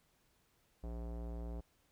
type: tone with low-pass filter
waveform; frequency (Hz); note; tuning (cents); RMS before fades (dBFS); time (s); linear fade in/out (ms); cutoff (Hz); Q
square; 58.1; A#1; -5; -43; 0.83-1.61; 10; 650; 1.4
effects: pink hiss -74 dBFS RMS until 1.91 s